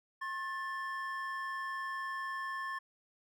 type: tone pair together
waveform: triangle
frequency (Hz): 1076 / 1760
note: C6 / A6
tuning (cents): +48 / 0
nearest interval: major sixth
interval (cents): 852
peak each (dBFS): -37 / -38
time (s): 0.21-2.79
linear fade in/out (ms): 10
effects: none